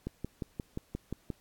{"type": "click train", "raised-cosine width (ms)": 3, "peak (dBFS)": -22, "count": 8, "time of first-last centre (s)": [0.07, 1.302], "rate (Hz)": 5.68, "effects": ["pink hiss -66 dBFS RMS until 1.4 s", "AAC 64 kbps"]}